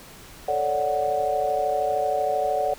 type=chord; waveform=sine; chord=D major seventh; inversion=second; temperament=equal; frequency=440 / 554.4 / 587.3 / 740 Hz; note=A4 / C#5 / D5 / F#5; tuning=0 / 0 / 0 / 0 cents; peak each=-30 / -29 / -26 / -24 dBFS; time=0.48-2.74 s; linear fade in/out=5 ms; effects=pink hiss -45 dBFS RMS until 2.78 s